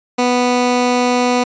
15% pulse tone, 246.9 Hz, B3, in tune, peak -6 dBFS, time 0.18-1.44 s, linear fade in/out 10 ms, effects resampled to 16000 Hz

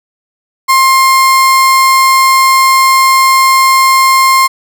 35% pulse tone, 1060 Hz, C6, 22 cents sharp, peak -3 dBFS, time 0.68-4.48 s, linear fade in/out 20 ms, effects none

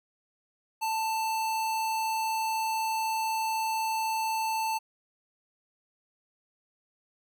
square tone, 886 Hz, A5, 12 cents sharp, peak -28 dBFS, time 0.81-4.79 s, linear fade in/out 20 ms, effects none

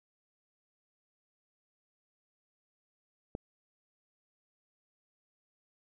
click, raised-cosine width 2 ms, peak -23 dBFS, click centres 3.351 s, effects none

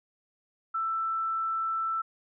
sine tone, 1328 Hz, E6, 12 cents sharp, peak -27 dBFS, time 0.74-2.02 s, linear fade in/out 10 ms, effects none

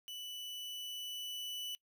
40% pulse tone with level ramp, 2974 Hz, F#7, 8 cents sharp, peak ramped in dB -43 to -39 dBFS, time 0.08-1.75 s, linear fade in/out 0 ms, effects noise-tail reverb RT60 0.1 s tail -22 dB re dry

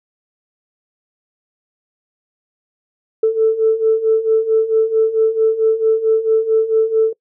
sine beating tone pair, 440 / 444.5 Hz, A4 / A4, 0 / +18 cents, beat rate 4.5 Hz, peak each -16 / -12 dBFS, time 3.23-7.13 s, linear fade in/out 5 ms, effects noise-tail reverb RT60 0.1 s tail -23 dB re dry + tanh soft clip ceiling -4 dBFS

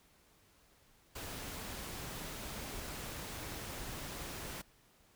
pink noise, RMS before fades -44 dBFS, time 1.15-4.62 s, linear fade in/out 10 ms, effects pink hiss -67 dBFS RMS until 5.15 s

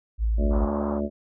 sine tone, 55 Hz, A1, in tune, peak -20 dBFS, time 0.18-0.69 s, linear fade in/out 50 ms
harmonic tone, 72.1 Hz, D2, 31 cents flat, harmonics 1 / 3 / 4 / 5 / 6 / 7 / 8 / 9, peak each -33 / -27 / -35 / -32 / -42 / -41 / -32 / -37 dBFS, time 0.37-1.1 s, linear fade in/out 50 ms
white band-pass noise, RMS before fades -35 dBFS, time 0.5-1.01 s, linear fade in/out 50 ms, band 530 to 1200 Hz, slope 48 dB/octave
effects none

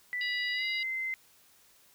sine tone with pitch glide, 1978 to 2069 Hz, B6 to C7, +2 to -20 cents, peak -31 dBFS, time 0.13-1.14 s, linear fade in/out 0 ms, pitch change +78 cents, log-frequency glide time 0.54-0.64 s
harmonic tone, 963 Hz, B5, 44 cents flat, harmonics 3 / 4 / 5, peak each -38 / -39 / -40 dBFS, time 0.21-0.83 s, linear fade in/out 2 ms
effects white hiss -62 dBFS RMS until 1.94 s

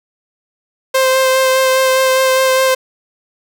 sawtooth tone with vibrato, 523.3 Hz, C5, in tune, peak -6 dBFS, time 0.94-2.75 s, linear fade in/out 10 ms, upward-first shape sine, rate 4.9 Hz, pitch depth 13 cents each way, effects none

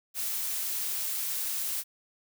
blue noise, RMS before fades -32 dBFS, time 0.14-1.84 s, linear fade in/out 50 ms, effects none

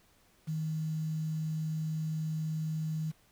sine tone with quantisation, 157.3 Hz, D#3, 19 cents sharp, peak -31 dBFS, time 0.47-3.12 s, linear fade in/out 20 ms, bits 9, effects pink hiss -66 dBFS RMS until 3.31 s

